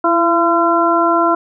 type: harmonic tone with a mistuned harmonic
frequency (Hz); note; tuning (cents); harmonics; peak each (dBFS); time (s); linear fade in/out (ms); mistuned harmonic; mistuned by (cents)
340; F4; -46; 1 / 2 / 3 / 4; -16 / -16 / -16 / -16; 0.04-1.35; 5; 1; -27
effects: none